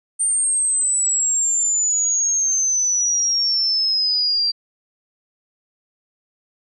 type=exponential sweep; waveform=sine; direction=down; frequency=8890 to 4699 Hz; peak=-16 dBFS; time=0.19-4.52 s; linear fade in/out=20 ms; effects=none